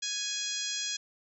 harmonic tone, 830.6 Hz, G#5, in tune, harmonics 2 / 3 / 4 / 5 / 6 / 7 / 8 / 9, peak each -44 / -43 / -37 / -40 / -39 / -40 / -38 / -44 dBFS, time 0.02-0.97 s, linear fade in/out 10 ms, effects none

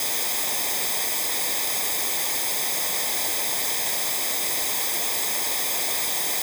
white noise with comb filter, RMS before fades -25 dBFS, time 0-6.42 s, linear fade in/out 2 ms, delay 0.7 ms, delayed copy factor -0.7, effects none

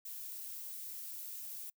violet noise, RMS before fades -45 dBFS, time 0.05-1.7 s, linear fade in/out 5 ms, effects noise-tail reverb RT60 0.1 s tail -26 dB re dry

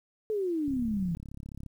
sine exponential sweep, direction down, 442.3 to 163.1 Hz, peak -27 dBFS, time 0.3-1.15 s, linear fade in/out 0 ms
click train, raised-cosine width 5 ms, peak -30 dBFS, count 35, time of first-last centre 0.68-1.663 s, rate 34.6 Hz
effects 10-bit

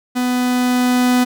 45% pulse tone with level ramp, 249 Hz, B3, 14 cents sharp, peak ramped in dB -16 to -11 dBFS, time 0.15-1.25 s, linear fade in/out 20 ms, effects none

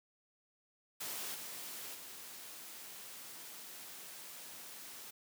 white noise with level steps, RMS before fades -42 / -46 / -50 dBFS, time 1-5.11 s, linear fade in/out 10 ms, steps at 1.34 / 1.94 s, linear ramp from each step 10 ms, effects high-pass 150 Hz 12 dB/octave

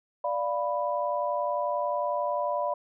sine chord, B diminished, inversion first, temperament equal, 587.3 / 698.5 / 987.8 Hz, D5 / F5 / B5, 0 / 0 / 0 cents, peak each -29 / -32 / -30 dBFS, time 0.24-2.74 s, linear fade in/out 5 ms, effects none

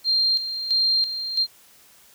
sine tone with tremolo, 4186 Hz, C8, in tune, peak -17 dBFS, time 0.04-1.47 s, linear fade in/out 50 ms, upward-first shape square, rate 1.5 Hz, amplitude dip 65%, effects white hiss -53 dBFS RMS until 2.14 s

